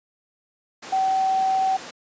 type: tone in noise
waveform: sine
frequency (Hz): 764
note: G5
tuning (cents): -45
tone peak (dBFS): -18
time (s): 0.92-1.77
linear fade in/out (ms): 10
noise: pink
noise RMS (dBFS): -36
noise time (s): 0.82-1.91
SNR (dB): +15
effects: high-pass 300 Hz 12 dB/octave + resampled to 16000 Hz